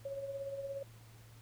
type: tone with tremolo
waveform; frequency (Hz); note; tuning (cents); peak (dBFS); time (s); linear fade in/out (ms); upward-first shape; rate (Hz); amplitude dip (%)
sine; 552; C#5; -7; -36; 0.05-0.83; 5; triangle; 17; 60
effects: added 113 Hz sine -55 dBFS peak until 1.41 s + pink hiss -62 dBFS RMS until 1.41 s